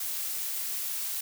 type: noise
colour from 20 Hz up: blue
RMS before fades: -33 dBFS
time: 0-1.21 s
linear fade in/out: 5 ms
effects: none